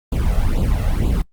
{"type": "noise with flanger", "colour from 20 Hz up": "brown", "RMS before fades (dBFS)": -17, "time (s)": [0.12, 1.22], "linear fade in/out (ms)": 5, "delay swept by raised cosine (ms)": [0.26, 1.56], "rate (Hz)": 2.1, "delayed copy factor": 0.9, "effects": ["noise-tail reverb RT60 0.1 s tail -21 dB re dry", "Opus 32 kbps"]}